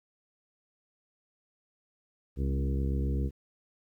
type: harmonic tone with a mistuned harmonic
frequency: 67.8 Hz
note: C#2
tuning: 38 cents flat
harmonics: 1 / 2 / 3 / 4 / 5 / 6 / 7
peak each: -28 / -34 / -38 / -40 / -42 / -44 / -45 dBFS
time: 2.36-3.31 s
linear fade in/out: 50 ms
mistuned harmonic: 3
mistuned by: +17 cents
effects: 11-bit